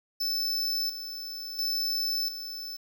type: tone with tremolo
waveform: square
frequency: 5274 Hz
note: E8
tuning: in tune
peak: -27 dBFS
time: 0.2-2.77 s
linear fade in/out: 10 ms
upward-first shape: square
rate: 0.72 Hz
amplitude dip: 65%
effects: 9-bit